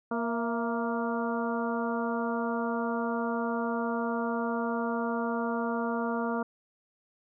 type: harmonic tone with a mistuned harmonic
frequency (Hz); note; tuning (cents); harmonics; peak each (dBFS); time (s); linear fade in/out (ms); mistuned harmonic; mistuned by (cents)
233.8; A#3; +5; 1 / 2 / 3 / 4 / 5 / 6; -31 / -34 / -36 / -37 / -38 / -39; 0.11-6.43; 5; 3; -58
effects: none